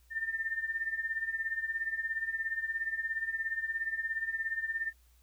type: tone with tremolo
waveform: sine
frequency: 1801 Hz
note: A6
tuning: 40 cents sharp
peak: -28 dBFS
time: 0.1-4.93 s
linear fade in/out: 50 ms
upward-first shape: triangle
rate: 17 Hz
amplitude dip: 85%
effects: added 60 Hz sine -61 dBFS peak until 5.22 s + white hiss -70 dBFS RMS until 5.22 s